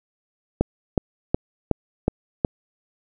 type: click train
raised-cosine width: 2 ms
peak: -4 dBFS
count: 6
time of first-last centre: 0.61-2.448 s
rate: 2.72 Hz
effects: none